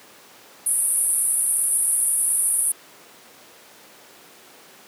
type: band-pass noise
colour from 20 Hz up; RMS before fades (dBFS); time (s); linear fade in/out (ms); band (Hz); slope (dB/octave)
white; -21; 0.66-2.72; 5; 9200 to 11000; 96
effects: pink hiss -47 dBFS RMS until 4.87 s + high-pass 300 Hz 12 dB/octave